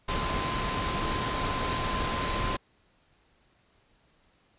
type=tone in noise; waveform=sine; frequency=1033 Hz; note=C6; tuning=22 cents flat; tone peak=-33 dBFS; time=0.08-2.57 s; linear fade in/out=10 ms; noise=pink; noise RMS=-30 dBFS; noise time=0.08-2.57 s; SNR=-6 dB; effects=pink hiss -66 dBFS RMS until 4.58 s + resampled to 8000 Hz